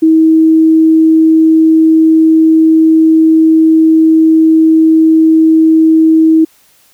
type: tone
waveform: sine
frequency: 319.9 Hz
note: D#4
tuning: 48 cents sharp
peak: -3 dBFS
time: 0.02-6.45 s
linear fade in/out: 10 ms
effects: white hiss -48 dBFS RMS until 6.93 s